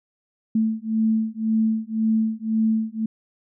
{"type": "beating tone pair", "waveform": "sine", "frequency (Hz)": [220, 221.9], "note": ["A3", "A3"], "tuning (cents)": [0, 15], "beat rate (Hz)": 1.9, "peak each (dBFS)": -22, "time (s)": [0.55, 3.06], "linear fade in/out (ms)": 5, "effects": []}